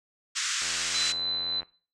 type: band-pass noise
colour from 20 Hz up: white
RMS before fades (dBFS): -30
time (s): 0.35-1.13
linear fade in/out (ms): 20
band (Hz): 1200 to 7800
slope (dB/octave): 48
type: click train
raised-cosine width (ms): 0.5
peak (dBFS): -28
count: 87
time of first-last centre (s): 0.62-1.631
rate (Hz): 85.1
type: tone with tremolo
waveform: sine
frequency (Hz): 4024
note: B7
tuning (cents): +32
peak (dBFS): -26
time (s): 0.94-1.61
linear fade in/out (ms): 10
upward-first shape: triangle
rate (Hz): 3.5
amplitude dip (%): 30
effects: noise-tail reverb RT60 0.4 s tail -20 dB re dry